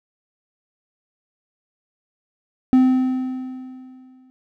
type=tone with exponential decay; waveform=triangle; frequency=257.6 Hz; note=C4; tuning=27 cents flat; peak=-7 dBFS; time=2.73-4.3 s; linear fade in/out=0 ms; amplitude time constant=340 ms; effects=none